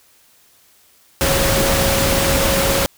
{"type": "tone in noise", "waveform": "sine", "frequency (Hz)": 547, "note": "C#5", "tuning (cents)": -23, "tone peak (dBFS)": -20, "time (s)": [1.21, 2.86], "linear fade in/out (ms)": 0, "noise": "pink", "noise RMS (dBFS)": -17, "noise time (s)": [1.21, 2.86], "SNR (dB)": -6, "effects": ["white hiss -53 dBFS RMS until 2.97 s"]}